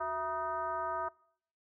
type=tone with frequency modulation; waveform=sine; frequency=953 Hz; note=A#5; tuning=38 cents sharp; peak=-32 dBFS; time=0-1.09 s; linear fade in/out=10 ms; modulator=292 Hz; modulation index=1.4; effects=noise-tail reverb RT60 0.6 s tail -23 dB re dry